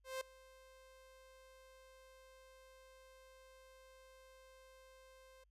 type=tone with ADSR envelope; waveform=sawtooth; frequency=523.3 Hz; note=C5; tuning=in tune; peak=-35 dBFS; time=0.04-5.44 s; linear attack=170 ms; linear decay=4 ms; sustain=-22 dB; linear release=6 ms; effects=added 50 Hz sine -70 dBFS peak until 5.5 s + resampled to 32000 Hz